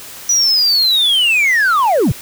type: linear sweep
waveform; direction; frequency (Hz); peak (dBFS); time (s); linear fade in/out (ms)
sine; down; 5920 to 82.41; -7; 0.29-2.12; 5
effects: tanh soft clip ceiling -9 dBFS + white hiss -33 dBFS RMS until 2.21 s